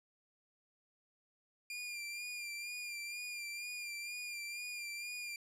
sawtooth tone with vibrato, 2400 Hz, D7, 37 cents sharp, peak -38 dBFS, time 1.7-5.36 s, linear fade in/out 2 ms, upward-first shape sine, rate 2.1 Hz, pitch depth 38 cents each way, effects low-pass 12000 Hz 12 dB/octave

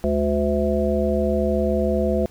harmonic tone with a mistuned harmonic, 72.9 Hz, D2, 12 cents flat, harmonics 1 / 3 / 5 / 7 / 9, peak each -25 / -23 / -25 / -24 / -25 dBFS, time 0.04-2.26 s, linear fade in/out 0 ms, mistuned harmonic 3, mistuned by -58 cents, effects pink hiss -51 dBFS RMS until 2.3 s

